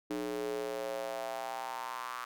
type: tone with high-pass filter sweep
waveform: square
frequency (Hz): 60.5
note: B1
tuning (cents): -35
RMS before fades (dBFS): -38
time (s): 0.1-2.25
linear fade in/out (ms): 5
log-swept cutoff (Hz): 330 to 1200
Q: 4.5
effects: none